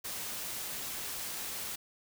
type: noise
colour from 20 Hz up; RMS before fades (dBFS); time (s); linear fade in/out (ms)
white; -39; 0.04-1.76; 10
effects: none